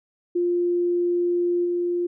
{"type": "tone with level steps", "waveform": "sine", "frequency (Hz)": 350.3, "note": "F4", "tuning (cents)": 5, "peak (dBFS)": [-19, -21], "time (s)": [0.35, 2.07], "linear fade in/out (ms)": 10, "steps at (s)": 1.64, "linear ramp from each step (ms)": 20, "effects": []}